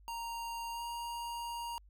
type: tone with pitch glide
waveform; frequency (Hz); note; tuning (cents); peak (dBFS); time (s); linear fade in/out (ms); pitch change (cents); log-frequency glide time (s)
square; 931 to 941.3; A#5 to A#5; -2 to +17; -39; 0.08-1.78; 0; +19; 0.71-0.83
effects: added 50 Hz sine -57 dBFS peak until 1.89 s